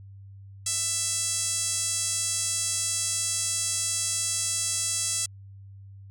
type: tone with band-pass filter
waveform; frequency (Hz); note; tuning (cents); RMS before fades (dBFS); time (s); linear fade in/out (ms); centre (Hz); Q
5% pulse; 663; E5; +10; -28; 0.66-5.26; 5; 8700; 1.9
effects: added 98 Hz sine -43 dBFS peak until 6.1 s